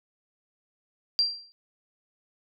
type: tone with exponential decay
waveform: sine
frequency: 4731 Hz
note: D8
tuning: 12 cents sharp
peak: -17 dBFS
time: 1.19-1.52 s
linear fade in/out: 0 ms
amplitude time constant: 70 ms
effects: none